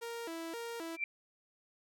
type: tone with vibrato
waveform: sawtooth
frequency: 392 Hz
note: G4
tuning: in tune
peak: -36 dBFS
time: 0.01-0.97 s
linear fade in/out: 20 ms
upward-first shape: square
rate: 1.9 Hz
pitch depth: 300 cents each way
type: tone with exponential growth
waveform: sine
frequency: 2349 Hz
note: D7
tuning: in tune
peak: -28 dBFS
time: 0.91-1.04 s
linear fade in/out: 2 ms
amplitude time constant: 27 ms
effects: none